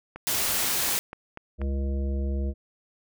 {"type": "click train", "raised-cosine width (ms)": 0.5, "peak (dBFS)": -23, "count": 7, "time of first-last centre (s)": [0.16, 1.616], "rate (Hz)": 4.12}
{"type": "noise", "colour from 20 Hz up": "white", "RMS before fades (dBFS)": -26, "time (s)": [0.27, 0.99], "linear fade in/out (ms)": 0}
{"type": "harmonic tone", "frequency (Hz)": 68.4, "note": "C#2", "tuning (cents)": -23, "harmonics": [1, 3, 5, 7, 9], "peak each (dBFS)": [-25, -35, -39, -42, -44], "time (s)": [1.58, 2.54], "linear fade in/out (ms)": 50}
{"effects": []}